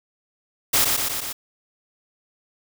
white noise with echo, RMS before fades -18 dBFS, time 0.73-0.85 s, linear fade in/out 10 ms, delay 120 ms, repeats 4, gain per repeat -3 dB, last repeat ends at 1.33 s, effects none

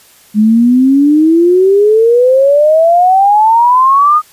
sine exponential sweep, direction up, 207.7 to 1249 Hz, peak -4 dBFS, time 0.34-4.22 s, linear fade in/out 50 ms, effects white hiss -43 dBFS RMS until 4.32 s + resampled to 32000 Hz

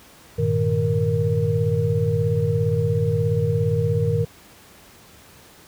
sine tone cluster, 98.9 / 115.9 / 154 / 466.9 Hz, G2 / A#2 / D#3 / A#4, +16 / -10 / -17 / +3 cents, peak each -23 dBFS, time 0.38-4.25 s, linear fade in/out 10 ms, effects pink hiss -48 dBFS RMS until 5.67 s + high-pass 60 Hz 12 dB/octave

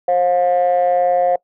triangle ring-modulated tone, 88.8 Hz, F2, 29 cents sharp, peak -6 dBFS, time 0.08-1.36 s, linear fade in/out 5 ms, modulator 622 Hz, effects noise-tail reverb RT60 0.1 s tail -25 dB re dry + tanh soft clip ceiling -7 dBFS

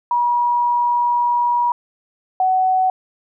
sine tone pair in turn, 962 / 748.9 Hz, B5 / F#5, -46 / +21 cents, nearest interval major third, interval 433 cents, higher first, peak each -14 / -13 dBFS, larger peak second, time 0.11-1.72 / 2.4-2.9 s, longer first, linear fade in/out 2 ms, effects none

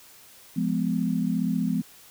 sine chord, F diminished, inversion none, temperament just, 174.61 / 209.5 / 251.4 Hz, F3 / Ab3 / Cb4, 0 / +15 / +31 cents, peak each -27 dBFS, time 0.56-1.82 s, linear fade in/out 10 ms, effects white hiss -51 dBFS RMS until 2.1 s

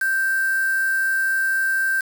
sine tone with quantisation, 1568 Hz, G6, in tune, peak -18 dBFS, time 0.01-2.01 s, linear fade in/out 5 ms, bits 5, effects none

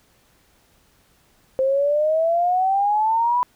sine exponential sweep, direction up, 522 to 996 Hz, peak -16 dBFS, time 1.59-3.43 s, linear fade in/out 0 ms, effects pink hiss -59 dBFS RMS until 3.55 s

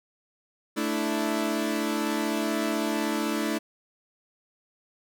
sawtooth chord, A suspended fourth, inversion none, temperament equal, 220 / 293.7 / 329.6 Hz, A3 / D4 / E4, 0 / 0 / 0 cents, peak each -26 dBFS, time 0.76-3.59 s, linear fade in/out 20 ms, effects none

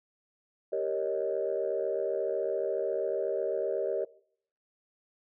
sine chord, Eb dominant seventh, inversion first, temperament equal, 392 / 466.2 / 554.4 / 622.3 Hz, G4 / Bb4 / Db5 / Eb5, 0 / 0 / 0 / 0 cents, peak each -33 dBFS, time 0.72-4.05 s, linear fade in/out 10 ms, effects noise-tail reverb RT60 0.6 s tail -20 dB re dry + tanh soft clip ceiling -19 dBFS

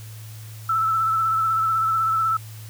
sine tone with vibrato, 1318.5 Hz, E6, in tune, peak -18 dBFS, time 0.69-2.37 s, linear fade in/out 5 ms, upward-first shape sine, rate 16 Hz, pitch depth 28 cents each way, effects added 109 Hz sine -36 dBFS peak until 2.69 s + white hiss -46 dBFS RMS until 2.69 s

